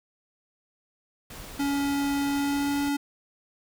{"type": "noise", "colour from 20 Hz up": "pink", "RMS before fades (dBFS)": -42, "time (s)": [1.3, 2.89], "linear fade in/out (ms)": 5}
{"type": "tone with pitch glide", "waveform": "square", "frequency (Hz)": [281.5, 284.4], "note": ["C#4", "C#4"], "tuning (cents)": [27, 45], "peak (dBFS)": -25, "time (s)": [1.59, 2.97], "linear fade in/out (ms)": 10, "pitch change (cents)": 18, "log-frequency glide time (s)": [2.24, 2.8]}
{"effects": []}